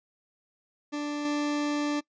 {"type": "tone with level steps", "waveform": "40% pulse", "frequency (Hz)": 293.7, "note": "D4", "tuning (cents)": 0, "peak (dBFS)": [-29, -25], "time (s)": [0.92, 2.01], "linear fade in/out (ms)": 20, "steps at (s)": 1.25, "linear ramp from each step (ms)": 2, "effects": ["noise-tail reverb RT60 0.1 s tail -22 dB re dry", "resampled to 16000 Hz"]}